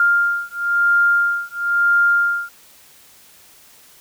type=beating tone pair; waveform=sine; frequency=1400 / 1401 Hz; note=F6 / F6; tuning=+4 / +5 cents; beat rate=1 Hz; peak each=-17 dBFS; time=0-2.49 s; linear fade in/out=2 ms; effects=white hiss -48 dBFS RMS until 4 s